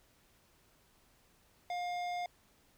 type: tone with hard clipping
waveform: sine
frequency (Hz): 709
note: F5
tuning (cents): +26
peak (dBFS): -37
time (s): 1.7-2.26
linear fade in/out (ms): 2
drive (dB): 13
effects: pink hiss -68 dBFS RMS until 2.77 s